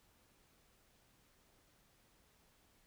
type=silence; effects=pink hiss -71 dBFS RMS until 2.86 s